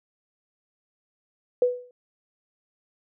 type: tone with exponential decay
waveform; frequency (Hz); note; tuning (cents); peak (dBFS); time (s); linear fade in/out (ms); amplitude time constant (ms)
sine; 493.9; B4; 0; -14; 1.62-1.91; 2; 63
effects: none